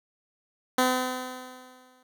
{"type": "tone with exponential decay", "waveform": "10% pulse", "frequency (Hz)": 254.6, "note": "C4", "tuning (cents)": -47, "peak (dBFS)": -11, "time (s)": [0.78, 2.03], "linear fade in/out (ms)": 5, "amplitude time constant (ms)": 270, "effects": []}